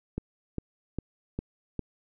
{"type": "click train", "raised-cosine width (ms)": 3, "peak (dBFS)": -18, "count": 5, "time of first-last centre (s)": [0.18, 1.793], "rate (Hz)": 2.48, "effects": []}